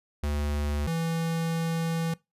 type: tone pair in turn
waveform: square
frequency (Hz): 73.3 / 164.84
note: D2 / E3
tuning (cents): -3 / 0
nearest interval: octave + major second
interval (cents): 1403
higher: second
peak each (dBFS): -27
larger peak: neither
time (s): 0.23-0.87 / 0.87-2.14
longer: second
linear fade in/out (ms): 5
effects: noise-tail reverb RT60 0.2 s tail -21 dB re dry + resampled to 32000 Hz